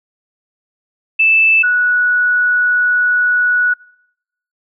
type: tone pair in turn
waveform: sine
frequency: 2637 / 1469.3 Hz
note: E7 / F#6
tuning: 0 / -13 cents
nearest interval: minor seventh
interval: 1013 cents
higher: first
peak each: -8 / -10 dBFS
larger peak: first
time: 1.19-1.63 / 1.63-3.74 s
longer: second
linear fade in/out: 10 ms
effects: noise-tail reverb RT60 0.8 s tail -24 dB re dry